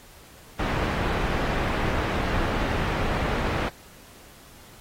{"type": "low-pass noise", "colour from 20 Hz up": "pink", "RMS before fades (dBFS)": -26, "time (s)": [0.59, 3.69], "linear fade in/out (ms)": 5, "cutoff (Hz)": 2200, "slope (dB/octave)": 12, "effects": ["pink hiss -50 dBFS RMS until 4.8 s", "AAC 48 kbps"]}